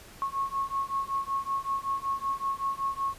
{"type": "beating tone pair", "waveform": "sine", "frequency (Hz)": [1092, 1097.3], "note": ["C#6", "C#6"], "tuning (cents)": [-26, -18], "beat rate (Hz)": 5.3, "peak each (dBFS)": -31, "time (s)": [0.22, 3.14], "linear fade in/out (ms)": 0, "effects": ["pink hiss -50 dBFS RMS until 3.18 s", "resampled to 32000 Hz"]}